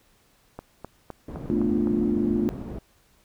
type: click train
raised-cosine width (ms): 1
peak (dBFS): -21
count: 6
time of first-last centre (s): 0.59-1.872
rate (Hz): 3.9
type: low-pass noise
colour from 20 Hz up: white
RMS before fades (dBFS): -35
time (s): 1.28-2.79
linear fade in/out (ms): 5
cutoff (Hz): 260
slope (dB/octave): 12
type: chord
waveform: sine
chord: B half-diminished seventh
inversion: third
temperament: equal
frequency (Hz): 220 / 246.9 / 293.7 / 349.2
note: A3 / B3 / D4 / F4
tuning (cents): 0 / 0 / 0 / 0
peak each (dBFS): -24 / -29 / -27 / -27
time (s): 1.5-2.49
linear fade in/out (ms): 0
effects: pink hiss -62 dBFS RMS until 3.24 s